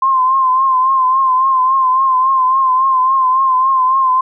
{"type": "tone with vibrato", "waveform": "sine", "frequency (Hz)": 1046.5, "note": "C6", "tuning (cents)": 0, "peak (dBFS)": -9, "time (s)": [0.02, 4.21], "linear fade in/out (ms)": 5, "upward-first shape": "triangle", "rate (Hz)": 3.6, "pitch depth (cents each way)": 58, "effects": []}